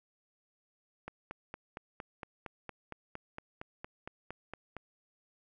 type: click train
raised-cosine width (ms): 0.5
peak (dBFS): -26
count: 17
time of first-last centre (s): 1.08-4.767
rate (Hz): 4.34
effects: none